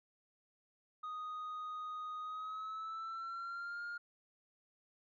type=tone with pitch glide; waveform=sine; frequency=1244.5 to 1413.1 Hz; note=D#6 to F6; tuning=0 to +20 cents; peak=-38 dBFS; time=1.03-3.98 s; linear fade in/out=10 ms; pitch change=+220 cents; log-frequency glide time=2.21-3.83 s; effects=tanh soft clip ceiling -40 dBFS